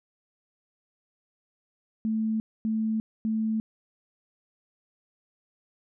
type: tone bursts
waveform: sine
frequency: 220 Hz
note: A3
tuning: in tune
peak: -24 dBFS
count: 3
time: 2.05-3.6 s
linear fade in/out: 0 ms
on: 350 ms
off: 250 ms
effects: none